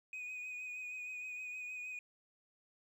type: tone with vibrato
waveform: sine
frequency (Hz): 2489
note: D#7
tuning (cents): 0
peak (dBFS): -39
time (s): 0.13-1.99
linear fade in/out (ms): 2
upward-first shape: triangle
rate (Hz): 6.4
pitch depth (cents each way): 31
effects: tanh soft clip ceiling -41 dBFS + 12-bit